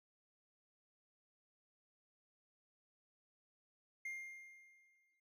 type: tone with exponential decay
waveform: triangle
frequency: 2115 Hz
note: C7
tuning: 18 cents sharp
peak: -39 dBFS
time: 4.05-5.2 s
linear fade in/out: 5 ms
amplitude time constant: 250 ms
effects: none